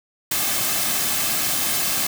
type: noise with comb filter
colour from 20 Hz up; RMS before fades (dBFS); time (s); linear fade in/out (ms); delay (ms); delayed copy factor
white; -22; 0.31-2.07; 5; 2.1; -0.5
effects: none